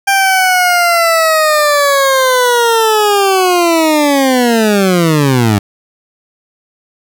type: linear sweep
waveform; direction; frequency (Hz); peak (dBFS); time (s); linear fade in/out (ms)
20% pulse; down; 793 to 98; -3; 0.07-5.59; 10
effects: none